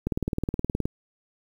click train, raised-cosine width 3 ms, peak -13 dBFS, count 16, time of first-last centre 0.07-0.855 s, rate 19.1 Hz, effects 8-bit

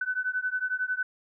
sine beating tone pair, 1500 / 1511 Hz, F#6 / F#6, +23 / +36 cents, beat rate 11 Hz, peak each -30 dBFS, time 0.01-1.03 s, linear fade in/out 5 ms, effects none

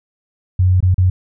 sine tone with dropouts, 91.9 Hz, F#2, 11 cents flat, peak -9 dBFS, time 0.59-1.1 s, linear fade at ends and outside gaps 5 ms, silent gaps 0.805-0.826 / 0.944-0.98 s, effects none

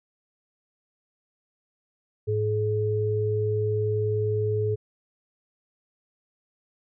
sine tone pair together, 106.3 / 425.2 Hz, G#2 / G#4, +41 / +41 cents, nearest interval 2 octaves, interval 2400 cents, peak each -25 dBFS, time 2.27-4.76 s, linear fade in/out 20 ms, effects none

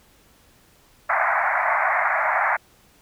pink band-pass noise, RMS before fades -21 dBFS, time 1.09-2.57 s, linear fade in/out 10 ms, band 630 to 2200 Hz, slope 96 dB/octave, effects pink hiss -56 dBFS RMS until 3.01 s

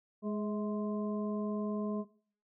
harmonic tone with a mistuned harmonic, 208.8 Hz, G#3, 10 cents sharp, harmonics 1 / 2 / 3 / 5, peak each -33 / -39 / -43 / -47 dBFS, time 0.22-2.05 s, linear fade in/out 50 ms, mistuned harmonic 3, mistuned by +42 cents, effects noise-tail reverb RT60 0.5 s tail -18 dB re dry

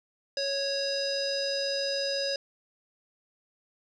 square tone with low-pass filter, 553 Hz, C#5, 4 cents flat, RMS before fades -30 dBFS, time 0.37-2.36 s, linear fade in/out 2 ms, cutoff 5100 Hz, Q 9.1, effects none

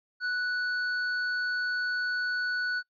triangle tone with hard clipping, 1480 Hz, F#6, in tune, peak -29 dBFS, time 0.2-2.83 s, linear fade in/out 50 ms, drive 15 dB, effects noise-tail reverb RT60 0.1 s tail -25 dB re dry + resampled to 11025 Hz

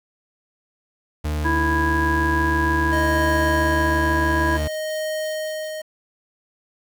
40% pulse tone, 75.8 Hz, D#2, 45 cents flat, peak -21 dBFS, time 1.24-4.68 s, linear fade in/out 10 ms
harmonic tone, 329.6 Hz, E4, in tune, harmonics 1 / 3 / 5, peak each -23 / -23 / -23 dBFS, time 1.44-4.58 s, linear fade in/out 20 ms
square tone with tremolo, 622.3 Hz, D#5, in tune, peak -24 dBFS, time 2.92-5.82 s, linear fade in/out 10 ms, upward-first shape sine, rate 0.57 Hz, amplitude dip 50%
effects 8-bit

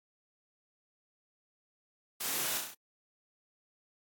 white noise with echo, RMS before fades -36 dBFS, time 2.2-2.58 s, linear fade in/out 10 ms, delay 33 ms, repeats 5, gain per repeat -3 dB, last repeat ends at 2.745 s, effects high-pass 150 Hz 12 dB/octave + AAC 64 kbps

